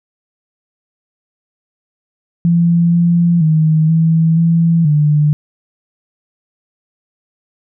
sine tone with pitch steps, 170.2 / 171.5 / 157.1 / 162.5 / 166.6 / 149.3 Hz, F3 / F3 / D#3 / E3 / E3 / D3, -44 / -31 / +17 / -24 / +19 / +29 cents, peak -8 dBFS, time 2.45-5.33 s, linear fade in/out 0 ms, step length 480 ms, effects none

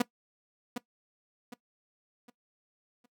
sawtooth tone with echo, 242.8 Hz, B3, 29 cents flat, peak -19 dBFS, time 0-0.02 s, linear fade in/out 5 ms, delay 760 ms, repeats 4, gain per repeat -9 dB, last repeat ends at 3.06 s, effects noise-tail reverb RT60 0.1 s tail -18 dB re dry

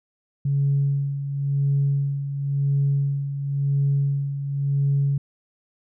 sine tone with tremolo, 140 Hz, C#3, 18 cents sharp, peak -16 dBFS, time 0.45-5.18 s, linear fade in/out 5 ms, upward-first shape sine, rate 0.95 Hz, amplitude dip 65%, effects tanh soft clip ceiling -13 dBFS

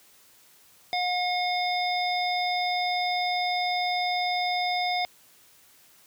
harmonic tone, 720 Hz, F#5, 47 cents flat, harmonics 1 / 3 / 5 / 7, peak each -26 / -31 / -33 / -34 dBFS, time 0.93-5.05 s, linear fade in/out 0 ms, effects white hiss -57 dBFS RMS until 6.06 s + high-pass 60 Hz 12 dB/octave

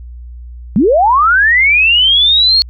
sine linear sweep, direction up, 173.7 to 4363 Hz, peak -6 dBFS, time 0.76-2.62 s, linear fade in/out 0 ms, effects added 60 Hz sine -27 dBFS peak until 2.69 s

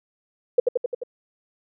sine tone with echo, 490 Hz, B4, 14 cents flat, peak -11 dBFS, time 0.58-0.6 s, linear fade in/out 5 ms, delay 87 ms, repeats 5, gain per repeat -3 dB, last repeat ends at 1.035 s, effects none

